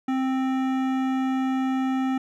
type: tone with hard clipping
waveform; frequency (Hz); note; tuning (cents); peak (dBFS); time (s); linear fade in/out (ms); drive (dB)
sine; 262.5; C4; +6; -24; 0.08-2.18; 5; 15
effects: none